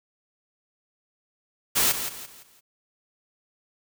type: noise with echo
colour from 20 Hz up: white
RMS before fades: -21 dBFS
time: 1.75-1.93 s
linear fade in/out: 20 ms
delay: 170 ms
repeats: 4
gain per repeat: -9 dB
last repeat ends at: 2.61 s
effects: none